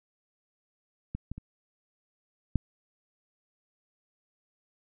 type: clicks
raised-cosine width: 5 ms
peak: -21 / -23 / -28 / -12 dBFS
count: 4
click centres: 1.15 / 1.316 / 1.38 / 2.557 s
effects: none